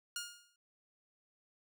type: tone with exponential decay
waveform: 10% pulse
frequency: 1421 Hz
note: F6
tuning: 30 cents sharp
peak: -28 dBFS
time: 0.16-0.56 s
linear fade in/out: 2 ms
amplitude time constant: 85 ms
effects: none